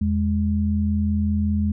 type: tone pair together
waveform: sine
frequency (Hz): 82.43 / 207.7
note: E2 / G#3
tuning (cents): 0 / 0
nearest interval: octave + major third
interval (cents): 1600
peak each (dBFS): -21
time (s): 0.01-1.72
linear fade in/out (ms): 5
effects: none